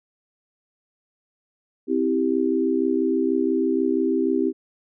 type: chord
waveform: sine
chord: C major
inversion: none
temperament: equal with one note detuned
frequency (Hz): 261.6 / 325.8 / 392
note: C4 / E4 / G4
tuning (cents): 0 / -20 / 0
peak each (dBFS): -23 / -23 / -23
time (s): 1.87-4.53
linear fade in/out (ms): 50
effects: none